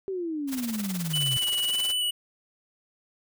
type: exponential sweep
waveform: sine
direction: down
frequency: 394.1 to 125.7 Hz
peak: -28 dBFS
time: 0.08-1.37 s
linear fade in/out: 0 ms
type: noise with tremolo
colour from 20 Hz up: white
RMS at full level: -34 dBFS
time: 0.47-1.95 s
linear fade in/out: 50 ms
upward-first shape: sine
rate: 19 Hz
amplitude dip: 80%
type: tone with vibrato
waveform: square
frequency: 2960 Hz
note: F#7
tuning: in tune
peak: -25 dBFS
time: 1.13-2.11 s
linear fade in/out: 10 ms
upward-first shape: square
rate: 1.7 Hz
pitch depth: 13 cents each way
effects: none